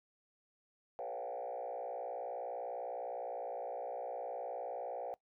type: tone with frequency modulation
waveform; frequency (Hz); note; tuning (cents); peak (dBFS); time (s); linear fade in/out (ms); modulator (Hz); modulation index
sine; 630; D#5; +21; -38; 0.99-5.14; 0; 59.6; 2.8
effects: noise-tail reverb RT60 0.1 s tail -20 dB re dry + tanh soft clip ceiling -34 dBFS

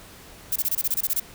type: noise bursts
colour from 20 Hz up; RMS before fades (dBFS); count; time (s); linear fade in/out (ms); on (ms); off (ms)
violet; -23; 11; 0.52-1.199; 5; 39; 25
effects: pink hiss -46 dBFS RMS until 1.34 s

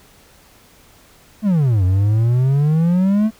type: exponential two-way sweep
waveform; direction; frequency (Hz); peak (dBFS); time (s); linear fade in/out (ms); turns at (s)
triangle; down then up; 223.7 to 90 to 223.7; -10; 1.42-3.31; 50; 1.84
effects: pink hiss -49 dBFS RMS until 3.39 s

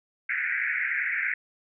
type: band-pass noise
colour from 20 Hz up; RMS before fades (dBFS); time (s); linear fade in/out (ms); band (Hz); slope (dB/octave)
white; -28; 0.29-1.34; 5; 1500 to 2300; 96
effects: none

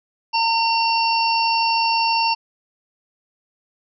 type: harmonic tone with a mistuned harmonic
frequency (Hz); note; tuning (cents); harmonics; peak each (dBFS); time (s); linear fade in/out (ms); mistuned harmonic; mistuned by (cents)
913; A#5; -36; 1 / 3 / 5 / 6; -18 / -23 / -25 / -26; 0.33-2.35; 20; 6; -33
effects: none

